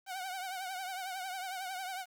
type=tone with vibrato; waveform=sawtooth; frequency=750 Hz; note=F#5; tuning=23 cents sharp; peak=-34 dBFS; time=0.06-2.06 s; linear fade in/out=50 ms; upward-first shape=triangle; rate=11 Hz; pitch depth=87 cents each way; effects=10-bit